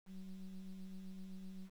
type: ring-modulated tone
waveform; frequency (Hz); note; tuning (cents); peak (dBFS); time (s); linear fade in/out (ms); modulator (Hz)
triangle; 92.5; F#2; 0; -40; 0.06-1.7; 50; 96.4
effects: tanh soft clip ceiling -36 dBFS + 11-bit